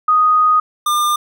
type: tone pair in turn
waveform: sine / square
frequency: 1244.5 / 1201.2 Hz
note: D#6 / D6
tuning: 0 / +39 cents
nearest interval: minor second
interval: 61 cents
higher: first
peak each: -9 / -14 dBFS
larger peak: first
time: 0.08-0.6 / 0.86-1.16 s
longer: first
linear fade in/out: 5 ms
effects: none